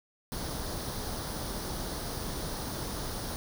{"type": "noise with comb filter", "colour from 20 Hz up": "pink", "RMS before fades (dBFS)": -36, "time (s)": [0.32, 3.36], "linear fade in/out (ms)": 0, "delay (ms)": 0.2, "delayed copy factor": 0.6, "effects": []}